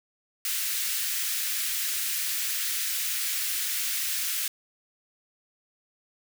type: high-pass noise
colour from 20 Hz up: white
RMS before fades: -29 dBFS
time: 0.45-4.48 s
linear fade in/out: 2 ms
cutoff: 1600 Hz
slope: 24 dB/octave
effects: none